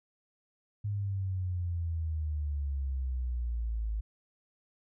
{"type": "exponential sweep", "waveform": "sine", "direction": "down", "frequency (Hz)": [104.1, 52.7], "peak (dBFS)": -30, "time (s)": [0.84, 4.01], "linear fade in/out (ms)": 10, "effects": []}